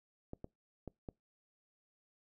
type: clicks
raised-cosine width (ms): 2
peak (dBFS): -30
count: 4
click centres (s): 0.334 / 0.444 / 0.877 / 1.088
effects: noise-tail reverb RT60 0.2 s tail -25 dB re dry